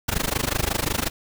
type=noise with amplitude modulation; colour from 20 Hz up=pink; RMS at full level=-21 dBFS; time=0.08-1.1 s; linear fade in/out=10 ms; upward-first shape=sine; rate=25.5 Hz; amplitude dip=95%; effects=none